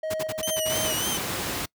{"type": "tone with tremolo", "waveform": "triangle", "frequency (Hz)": 630, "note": "D#5", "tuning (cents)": 21, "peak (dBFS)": -25, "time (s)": [0.03, 0.93], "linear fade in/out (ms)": 5, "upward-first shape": "square", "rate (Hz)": 2.1, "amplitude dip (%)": 35}
{"type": "noise bursts", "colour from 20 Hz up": "pink", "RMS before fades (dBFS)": -31, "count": 9, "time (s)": [0.1, 0.878], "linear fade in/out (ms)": 10, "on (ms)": 42, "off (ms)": 50}
{"type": "tone with vibrato", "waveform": "15% pulse", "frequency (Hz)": 3019, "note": "F#7", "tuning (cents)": 34, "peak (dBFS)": -20, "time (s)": [0.43, 1.17], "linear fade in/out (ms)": 0, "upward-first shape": "sine", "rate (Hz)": 3.4, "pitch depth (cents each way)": 74}
{"type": "noise", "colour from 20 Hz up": "pink", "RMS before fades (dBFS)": -29, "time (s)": [0.69, 1.66], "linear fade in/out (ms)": 10}
{"effects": ["noise-tail reverb RT60 0.1 s tail -24 dB re dry", "high-pass 100 Hz 12 dB/octave"]}